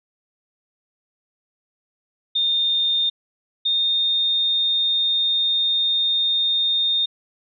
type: tone pair in turn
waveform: sine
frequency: 3639 / 3660 Hz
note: A#7 / A#7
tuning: -42 / -32 cents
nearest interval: unison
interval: 10 cents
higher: second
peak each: -17 dBFS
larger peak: neither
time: 2.35-3.1 / 3.65-7.06 s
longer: second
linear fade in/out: 10 ms
effects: none